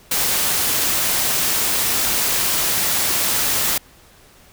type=noise; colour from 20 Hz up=white; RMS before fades=-19 dBFS; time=0.11-3.78 s; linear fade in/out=5 ms; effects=pink hiss -49 dBFS RMS until 4.52 s